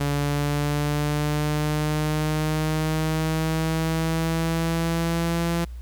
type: linear sweep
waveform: sawtooth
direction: up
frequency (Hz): 143.1 to 169.8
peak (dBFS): -18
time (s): 0-5.65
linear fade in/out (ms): 10
effects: added 60 Hz sine -33 dBFS peak until 5.81 s + pink hiss -57 dBFS RMS until 5.81 s